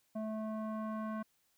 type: tone with low-pass filter sweep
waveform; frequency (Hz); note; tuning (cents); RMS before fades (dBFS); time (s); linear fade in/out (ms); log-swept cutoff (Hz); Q
square; 217.7; A3; -18; -39; 0.15-1.23; 10; 770 to 1300; 2.4
effects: white hiss -75 dBFS RMS until 1.57 s